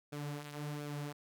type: tone with flanger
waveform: sawtooth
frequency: 146.83 Hz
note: D3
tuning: in tune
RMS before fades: -42 dBFS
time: 0.12-1.13 s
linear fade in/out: 10 ms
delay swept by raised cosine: 1 to 7 ms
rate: 1.4 Hz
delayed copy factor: -0.55
effects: none